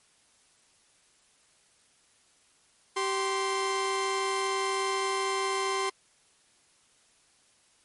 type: tone pair together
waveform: sawtooth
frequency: 387.5 / 1046.5 Hz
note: G4 / C6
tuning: -20 / 0 cents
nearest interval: octave + perfect fourth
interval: 1720 cents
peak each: -26 dBFS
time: 2.96-5.9 s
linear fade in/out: 10 ms
effects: white hiss -64 dBFS RMS until 7.84 s + MP3 48 kbps